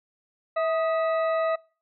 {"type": "harmonic tone with a mistuned harmonic", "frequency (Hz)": 650, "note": "E5", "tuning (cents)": -24, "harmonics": [1, 2, 3, 4, 6], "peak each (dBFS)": [-23, -29, -36, -44, -48], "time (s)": [0.56, 1.56], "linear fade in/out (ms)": 10, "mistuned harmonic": 2, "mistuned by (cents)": -67, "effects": ["noise-tail reverb RT60 0.4 s tail -26 dB re dry"]}